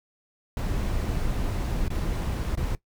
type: noise with dropouts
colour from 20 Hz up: brown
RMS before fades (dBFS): -27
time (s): 0.57-2.75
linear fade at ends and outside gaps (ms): 1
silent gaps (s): 1.881-1.903 / 2.553-2.574
effects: noise-tail reverb RT60 0.1 s tail -18 dB re dry